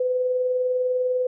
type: tone with tremolo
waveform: sine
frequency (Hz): 504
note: B4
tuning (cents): +35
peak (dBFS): -18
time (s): 0-1.27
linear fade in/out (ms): 5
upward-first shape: triangle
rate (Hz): 20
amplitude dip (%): 40
effects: none